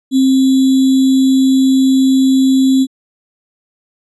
sine tone with sample-and-hold, 264.3 Hz, C4, 18 cents sharp, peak -7 dBFS, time 0.11-2.87 s, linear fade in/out 50 ms, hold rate 3675 Hz, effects resampled to 24000 Hz

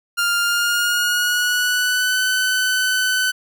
sawtooth tone with pitch glide, 1400 to 1509.2 Hz, F6 to F#6, +4 to +34 cents, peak -13 dBFS, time 0.17-3.32 s, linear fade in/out 20 ms, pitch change +130 cents, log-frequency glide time 0.4-2.21 s, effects none

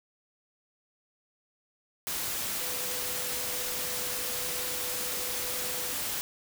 sine tone in noise, 497.3 Hz, B4, 12 cents sharp, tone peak -43 dBFS, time 2.61-5.93 s, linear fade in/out 0 ms, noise white, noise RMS -33 dBFS, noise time 2.07-6.21 s, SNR -13 dB, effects none

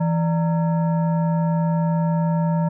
sine tone with frequency modulation, 165.7 Hz, E3, 9 cents sharp, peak -17 dBFS, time 0-2.69 s, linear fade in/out 10 ms, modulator 757 Hz, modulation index 0.55, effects none

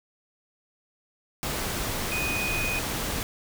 sine tone in noise, 2489 Hz, D#7, in tune, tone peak -28 dBFS, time 2.12-2.79 s, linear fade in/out 0 ms, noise pink, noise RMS -30 dBFS, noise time 1.43-3.23 s, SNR -1 dB, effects none

